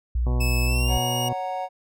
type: tone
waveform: sine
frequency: 59.9 Hz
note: A#1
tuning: 48 cents sharp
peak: -20 dBFS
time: 0.15-0.98 s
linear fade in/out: 5 ms
type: harmonic tone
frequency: 122.8 Hz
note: B2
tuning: 9 cents flat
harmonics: 1 / 2 / 3 / 4 / 5 / 6 / 7 / 8 / 9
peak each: -27 / -33 / -37 / -39 / -41 / -43 / -44 / -45 / -46 dBFS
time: 0.26-1.33 s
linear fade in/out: 5 ms
type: tone with pitch glide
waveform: sawtooth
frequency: 2610 to 2863 Hz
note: E7 to F7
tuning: -18 to +42 cents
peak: -24 dBFS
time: 0.4-1.29 s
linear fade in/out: 10 ms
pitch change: +160 cents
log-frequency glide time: 0.66-0.95 s
type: chord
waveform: triangle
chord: F# major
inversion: second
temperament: equal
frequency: 554.4 / 740 / 932.3 Hz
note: C#5 / F#5 / A#5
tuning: 0 / 0 / 0 cents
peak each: -31 / -26 / -32 dBFS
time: 0.87-1.69 s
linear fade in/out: 50 ms
effects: none